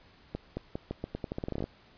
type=accelerating click train; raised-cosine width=2 ms; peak=-20 dBFS; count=17; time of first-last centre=0.35-1.641 s; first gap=220 ms; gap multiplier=0.84; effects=pink hiss -59 dBFS RMS until 1.97 s + resampled to 11025 Hz